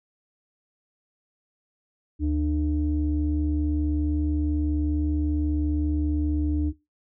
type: tone pair together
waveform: sine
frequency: 75.1 / 300.4 Hz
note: D2 / D4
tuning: +39 / +39 cents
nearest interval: 2 octaves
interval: 2400 cents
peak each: -23 / -24 dBFS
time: 2.19-6.73 s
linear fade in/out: 50 ms
effects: noise-tail reverb RT60 0.2 s tail -17 dB re dry + tanh soft clip ceiling -15 dBFS